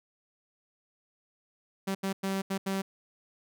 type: tone bursts at uneven times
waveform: sawtooth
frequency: 193.5 Hz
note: G3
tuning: 22 cents flat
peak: -25 dBFS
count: 5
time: 1.87-1.95 / 2.03-2.13 / 2.23-2.42 / 2.5-2.58 / 2.66-2.82 s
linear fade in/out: 10 ms
effects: none